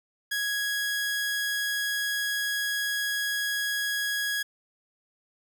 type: tone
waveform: sawtooth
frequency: 1661.2 Hz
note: G#6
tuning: in tune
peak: -23 dBFS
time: 0.31-4.43 s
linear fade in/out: 10 ms
effects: none